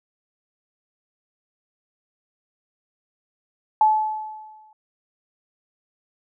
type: tone with exponential decay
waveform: sine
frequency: 863 Hz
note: A5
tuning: 34 cents flat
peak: -11 dBFS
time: 3.81-4.73 s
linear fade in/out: 2 ms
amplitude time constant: 200 ms
effects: none

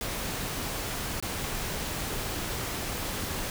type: noise with dropouts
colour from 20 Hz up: pink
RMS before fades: -33 dBFS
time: 0.01-3.5 s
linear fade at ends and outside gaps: 1 ms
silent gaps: 1.201-1.225 s
effects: none

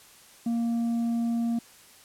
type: tone with tanh clipping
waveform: sine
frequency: 233.1 Hz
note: A#3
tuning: in tune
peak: -25 dBFS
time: 0.46-1.59 s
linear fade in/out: 5 ms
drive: 4 dB
effects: white hiss -53 dBFS RMS until 2.04 s + low-pass 12000 Hz 12 dB/octave

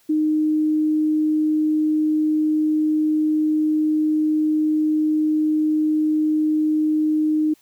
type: tone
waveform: sine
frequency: 308.1 Hz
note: D#4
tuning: 17 cents flat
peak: -16 dBFS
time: 0.09-7.54 s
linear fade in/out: 10 ms
effects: white hiss -58 dBFS RMS until 7.61 s

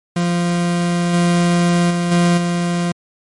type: tone with level steps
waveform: 40% pulse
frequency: 173.7 Hz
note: F3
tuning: 9 cents flat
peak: -14 / -11 / -15 / -10 / -15 dBFS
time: 0.16-2.92 s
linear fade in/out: 5 ms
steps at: 1.13 / 1.9 / 2.11 / 2.37 s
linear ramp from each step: 10 ms
effects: MP3 48 kbps

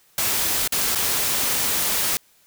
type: noise with dropouts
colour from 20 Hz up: white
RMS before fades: -22 dBFS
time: 0.18-2.17 s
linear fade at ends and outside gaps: 1 ms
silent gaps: 0.676-0.722 / 0.95-0.956 s
effects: white hiss -58 dBFS RMS until 2.46 s

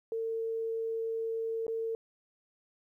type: tone with dropouts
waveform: sine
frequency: 451.7 Hz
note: A4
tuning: 45 cents sharp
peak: -31 dBFS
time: 0.12-1.95 s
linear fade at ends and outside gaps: 1 ms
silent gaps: 1.667-1.68 s
effects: 12-bit

